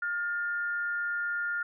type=tone pair together; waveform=sine; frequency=1416 / 1784 Hz; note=F6 / A6; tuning=+23 / +23 cents; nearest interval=major third; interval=400 cents; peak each=-29 / -39 dBFS; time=0.02-1.63 s; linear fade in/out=5 ms; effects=none